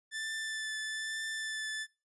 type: tone with vibrato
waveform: sawtooth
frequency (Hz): 1760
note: A6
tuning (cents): 0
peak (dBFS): -32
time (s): 0.11-1.87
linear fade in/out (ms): 50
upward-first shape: triangle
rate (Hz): 1.1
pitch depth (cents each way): 15
effects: noise-tail reverb RT60 0.3 s tail -23 dB re dry + resampled to 24000 Hz